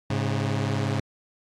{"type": "tone pair together", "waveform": "sawtooth", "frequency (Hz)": [104.5, 135.87], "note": ["G#2", "C#3"], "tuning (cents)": [11, -34], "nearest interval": "perfect fourth", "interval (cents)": 455, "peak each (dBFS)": [-22, -23], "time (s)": [0.1, 1], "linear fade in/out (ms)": 5, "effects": ["low-pass 6000 Hz 12 dB/octave", "AAC 64 kbps"]}